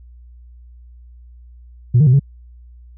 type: tone with pitch steps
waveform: sine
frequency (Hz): 121.2 / 152.8 / 125.9 / 138.9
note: B2 / D#3 / B2 / C#3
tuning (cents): -32 / -31 / +34 / +4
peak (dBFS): -6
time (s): 1.94-2.196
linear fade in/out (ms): 10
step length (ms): 64
effects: tanh soft clip ceiling -5 dBFS + added 60 Hz sine -39 dBFS peak until 2.97 s